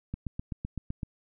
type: click train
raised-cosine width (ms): 5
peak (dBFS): -21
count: 8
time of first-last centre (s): 0.14-1.032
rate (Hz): 7.85
effects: none